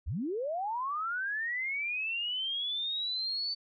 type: linear sweep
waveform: sine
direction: up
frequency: 47.15 to 4551 Hz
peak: -31 dBFS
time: 0.06-3.55 s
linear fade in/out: 20 ms
effects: none